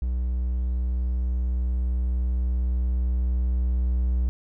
triangle tone with level ramp, 61.74 Hz, B1, in tune, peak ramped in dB -21 to -18 dBFS, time 0.02-4.29 s, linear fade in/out 0 ms, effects none

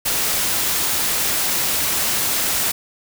white noise, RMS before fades -20 dBFS, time 0.05-2.72 s, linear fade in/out 10 ms, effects none

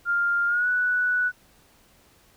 sine tone with pitch glide, 1400 to 1479 Hz, F6 to F#6, +4 to -1 cents, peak -20 dBFS, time 0.05-1.32 s, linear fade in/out 50 ms, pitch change +95 cents, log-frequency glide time 0.47-0.68 s, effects pink hiss -58 dBFS RMS until 2.36 s

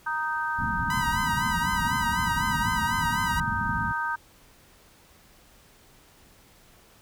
harmonic tone, 311.1 Hz, D#4, in tune, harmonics 3 / 4 / 5, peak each -30 / -32 / -29 dBFS, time 0.06-4.16 s, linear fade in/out 10 ms
white low-pass noise, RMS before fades -32 dBFS, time 0.58-3.93 s, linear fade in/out 20 ms, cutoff 240 Hz, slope 48 dB/octave
sawtooth tone with vibrato, 978 Hz, B5, 17 cents flat, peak -25 dBFS, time 0.9-3.4 s, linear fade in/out 2 ms, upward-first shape sine, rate 4 Hz, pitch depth 67 cents each way
effects pink hiss -56 dBFS RMS until 7.01 s

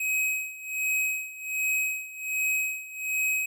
square tone with tremolo, 2537 Hz, D#7, 33 cents sharp, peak -24 dBFS, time 0-3.46 s, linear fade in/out 5 ms, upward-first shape sine, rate 1.3 Hz, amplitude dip 85%, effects none

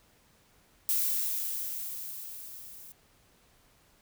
violet noise with level ramp, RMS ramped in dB -27 to -49 dBFS, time 0.89-2.92 s, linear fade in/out 0 ms, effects pink hiss -64 dBFS RMS until 4.01 s

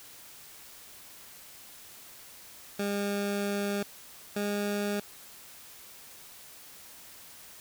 20% pulse tone pair in turn, 202.1 / 204.7 Hz, G#3 / G#3, -47 / -25 cents, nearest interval unison, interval 22 cents, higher second, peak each -24 dBFS, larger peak neither, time 2.79-3.83 / 4.36-5 s, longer first, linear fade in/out 5 ms, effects white hiss -50 dBFS RMS until 7.6 s

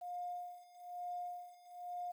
sine tone with tremolo, 711 Hz, F5, 31 cents sharp, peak -39 dBFS, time 0.01-2.12 s, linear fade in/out 10 ms, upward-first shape sine, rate 1.1 Hz, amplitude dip 90%, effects 11-bit

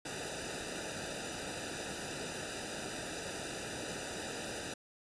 pink noise with comb filter, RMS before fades -41 dBFS, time 0.05-4.74 s, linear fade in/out 5 ms, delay 0.92 ms, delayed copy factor -1, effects resampled to 22050 Hz

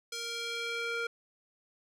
square tone with band-pass filter sweep, 466.2 Hz, A#4, in tune, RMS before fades -36 dBFS, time 0.12-1.07 s, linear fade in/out 5 ms, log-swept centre 5200 to 1700 Hz, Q 1.2, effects none

